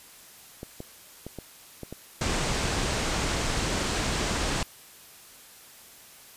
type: clicks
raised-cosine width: 2 ms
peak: -23 dBFS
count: 12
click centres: 0.631 / 0.804 / 1.266 / 1.387 / 1.833 / 1.926 / 2.297 / 2.656 / 2.817 / 2.923 / 3.124 / 3.259 s
type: low-pass noise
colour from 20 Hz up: pink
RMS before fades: -28 dBFS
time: 2.21-4.63 s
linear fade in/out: 2 ms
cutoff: 8700 Hz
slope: 48 dB/octave
effects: white hiss -50 dBFS RMS until 6.36 s + resampled to 32000 Hz